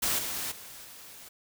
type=noise with level steps; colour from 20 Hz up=white; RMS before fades=-28 / -34 / -46 / -48 dBFS; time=0.02-1.29 s; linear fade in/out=10 ms; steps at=0.18 / 0.51 / 0.84 s; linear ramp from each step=10 ms; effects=none